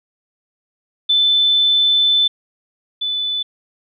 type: tone pair in turn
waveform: sine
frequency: 3520 / 3494 Hz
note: A7 / A7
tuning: 0 / -13 cents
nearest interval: unison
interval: 13 cents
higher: first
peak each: -11 / -18 dBFS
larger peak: first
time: 1.09-2.28 / 3.01-3.43 s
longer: first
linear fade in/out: 10 ms
effects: none